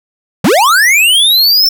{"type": "linear sweep", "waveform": "square", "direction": "up", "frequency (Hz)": [134.5, 5420], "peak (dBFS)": -6, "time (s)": [0.44, 1.69], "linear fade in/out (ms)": 5, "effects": []}